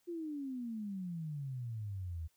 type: exponential sweep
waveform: sine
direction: down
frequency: 353.3 to 78 Hz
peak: -38 dBFS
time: 0.07-2.28 s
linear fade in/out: 20 ms
effects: white hiss -75 dBFS RMS until 2.36 s